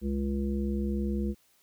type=harmonic tone; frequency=69 Hz; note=C#2; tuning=7 cents flat; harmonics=1 / 3 / 5 / 7; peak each=-31 / -30 / -36 / -42 dBFS; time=0.01-1.35 s; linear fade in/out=50 ms; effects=white hiss -66 dBFS RMS until 1.62 s